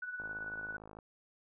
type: tone with tremolo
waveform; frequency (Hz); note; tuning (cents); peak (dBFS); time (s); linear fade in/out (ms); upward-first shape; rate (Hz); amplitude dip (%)
sine; 1480; F#6; 0; -36; 0.02-0.77; 5; triangle; 18; 65
type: click train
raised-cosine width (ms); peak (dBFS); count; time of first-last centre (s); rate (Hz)
1; -36; 43; 0.2-0.988; 53.3
effects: none